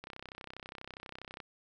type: click train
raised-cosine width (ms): 0.3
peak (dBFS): -28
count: 45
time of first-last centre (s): 0.04-1.402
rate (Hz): 32.3
effects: none